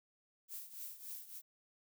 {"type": "noise with tremolo", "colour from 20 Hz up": "violet", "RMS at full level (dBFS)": -45, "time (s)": [0.48, 1.42], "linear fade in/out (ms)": 50, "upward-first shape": "triangle", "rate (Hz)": 3.5, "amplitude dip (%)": 80, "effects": []}